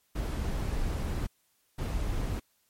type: noise bursts at uneven times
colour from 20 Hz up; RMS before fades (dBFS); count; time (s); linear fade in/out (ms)
brown; -31; 2; 0.15-1.27 / 1.78-2.4; 10
effects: white hiss -71 dBFS RMS until 2.69 s + MP3 64 kbps